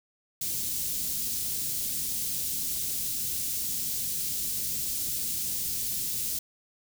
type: band-stop noise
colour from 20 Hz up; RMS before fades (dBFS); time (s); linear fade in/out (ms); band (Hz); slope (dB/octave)
white; -31; 0.41-6.39; 5; 230 to 4900; 12
effects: none